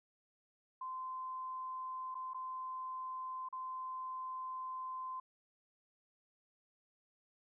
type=tone with dropouts; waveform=sine; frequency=1034 Hz; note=C6; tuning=21 cents flat; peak=-40 dBFS; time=0.81-5.2 s; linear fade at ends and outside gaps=5 ms; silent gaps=2.145-2.151 / 2.335-2.344 / 3.488-3.526 s; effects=none